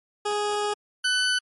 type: tone pair in turn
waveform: 20% pulse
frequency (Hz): 415.3 / 1499.3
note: G#4 / F#6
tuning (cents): 0 / +22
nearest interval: octave + minor seventh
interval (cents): 2222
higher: second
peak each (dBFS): -19 / -16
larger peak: second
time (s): 0.25-0.74 / 1.04-1.39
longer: first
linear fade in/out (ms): 10
effects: MP3 48 kbps